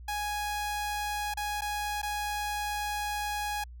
sawtooth tone with dropouts, 830.6 Hz, G#5, in tune, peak -27 dBFS, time 0.08-3.64 s, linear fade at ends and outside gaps 5 ms, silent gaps 1.34-1.371 / 1.61-1.618 / 2.018-2.029 s, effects added 60 Hz sine -43 dBFS peak until 3.8 s

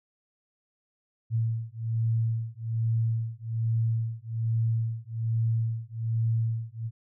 sine beating tone pair, 113 / 114.2 Hz, A2 / A#2, +47 / -35 cents, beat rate 1.2 Hz, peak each -28 dBFS, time 1.3-6.91 s, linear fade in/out 50 ms, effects none

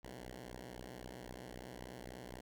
5% pulse beating tone pair, 60.2 / 64.1 Hz, B1 / C2, -44 / -35 cents, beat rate 3.9 Hz, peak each -40 / -39 dBFS, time 0.03-2.41 s, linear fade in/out 10 ms, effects none

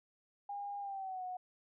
sine tone with pitch glide, 809 to 733.3 Hz, G#5 to F#5, -46 to -16 cents, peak -39 dBFS, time 0.49-1.37 s, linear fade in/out 5 ms, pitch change -170 cents, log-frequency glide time 0.8-1.24 s, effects none

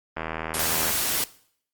click train, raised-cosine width 0.5 ms, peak -14 dBFS, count 60, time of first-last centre 0.17-0.906 s, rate 80.2 Hz
white noise, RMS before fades -25 dBFS, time 0.54-1.24 s, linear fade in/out 2 ms
effects noise-tail reverb RT60 0.6 s tail -19 dB re dry + Opus 32 kbps

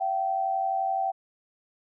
sine tone pair together, 678.3 / 770 Hz, E5 / G5, +49 / -31 cents, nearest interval major second, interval 220 cents, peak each -31 / -25 dBFS, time 0-1.12 s, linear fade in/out 20 ms, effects none

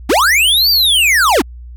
square linear two-way sweep, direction up then down, 207.7 to 4749 to 207.7 Hz, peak -9 dBFS, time 0.09-1.42 s, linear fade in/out 10 ms, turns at 0.7 s, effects added 60 Hz sine -29 dBFS peak until 1.76 s

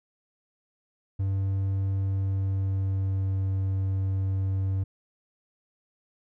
triangle tone with pitch glide, 97 to 96 Hz, G2 to G2, -18 to -36 cents, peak -22 dBFS, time 1.19-4.84 s, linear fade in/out 10 ms, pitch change -18 cents, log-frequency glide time 1.95-3.43 s, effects none

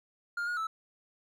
triangle tone with pitch steps, 1408 / 1440 / 1313 Hz, F6 / F#6 / E6, +14 / -47 / -7 cents, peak -29 dBFS, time 0.37-0.67 s, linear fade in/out 5 ms, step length 100 ms, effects none

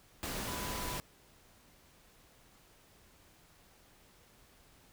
sine tone in noise, 993 Hz, B5, 9 cents sharp, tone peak -44 dBFS, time 0.48-0.97 s, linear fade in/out 0 ms, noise pink, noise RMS -39 dBFS, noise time 0.23-1 s, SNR -8 dB, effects pink hiss -63 dBFS RMS until 4.92 s

